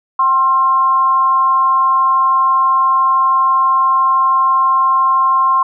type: tone with amplitude modulation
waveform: sine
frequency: 1060 Hz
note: C6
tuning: 22 cents sharp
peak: -7 dBFS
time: 0.19-5.63 s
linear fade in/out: 5 ms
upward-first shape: sine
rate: 293 Hz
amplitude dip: 45%
effects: none